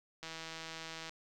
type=click train; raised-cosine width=0.2 ms; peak=-27 dBFS; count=141; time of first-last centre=0.23-1.094 s; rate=162 Hz; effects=10-bit